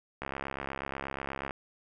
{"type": "click train", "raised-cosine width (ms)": 0.5, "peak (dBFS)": -20, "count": 89, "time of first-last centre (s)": [0.22, 1.508], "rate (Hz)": 68.3, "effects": []}